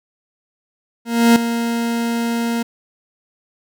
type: tone with ADSR envelope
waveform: 40% pulse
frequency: 233.1 Hz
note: A#3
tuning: in tune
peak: -6 dBFS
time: 1.05-2.63 s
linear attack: 310 ms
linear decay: 3 ms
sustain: -11 dB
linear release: 9 ms
effects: none